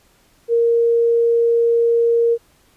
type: tone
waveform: sine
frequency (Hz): 466.2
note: A#4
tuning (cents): 0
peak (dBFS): -12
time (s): 0.48-2.38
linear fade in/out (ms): 50
effects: pink hiss -56 dBFS RMS until 2.76 s + resampled to 32000 Hz